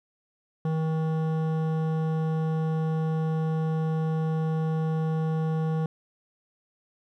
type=tone with hard clipping; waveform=triangle; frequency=159.1 Hz; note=D#3; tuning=39 cents sharp; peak=-26 dBFS; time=0.65-5.86 s; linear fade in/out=2 ms; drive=17 dB; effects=none